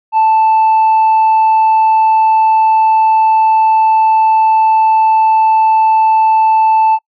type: tone with tanh clipping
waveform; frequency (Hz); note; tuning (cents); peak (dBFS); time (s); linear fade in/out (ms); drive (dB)
sine; 880; A5; 0; -7; 0.12-6.99; 50; 1
effects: noise-tail reverb RT60 0.1 s tail -25 dB re dry